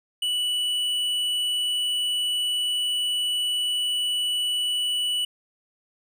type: tone with tanh clipping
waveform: triangle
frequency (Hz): 2957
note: F#7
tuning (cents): -2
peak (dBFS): -24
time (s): 0.22-5.25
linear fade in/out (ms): 5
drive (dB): 12
effects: none